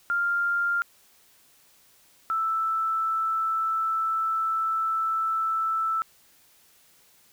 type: tone pair in turn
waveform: sine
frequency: 1396.9 / 1321 Hz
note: F6 / E6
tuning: 0 / +3 cents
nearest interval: minor second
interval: 97 cents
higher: first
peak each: -22 / -23 dBFS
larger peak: first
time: 0.1-0.82 / 2.3-6.02 s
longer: second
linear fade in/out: 0 ms
effects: white hiss -59 dBFS RMS until 7.32 s

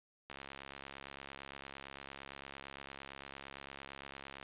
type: click train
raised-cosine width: 0.3 ms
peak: -30 dBFS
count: 285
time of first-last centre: 0.3-4.428 s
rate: 68.8 Hz
effects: resampled to 8000 Hz + 12-bit

